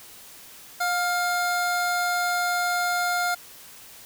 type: tone pair together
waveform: square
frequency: 712 / 1400 Hz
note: F5 / F6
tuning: +33 / +4 cents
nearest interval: octave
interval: 1171 cents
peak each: -26 dBFS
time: 0.8-3.35 s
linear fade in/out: 10 ms
effects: white hiss -46 dBFS RMS until 4.05 s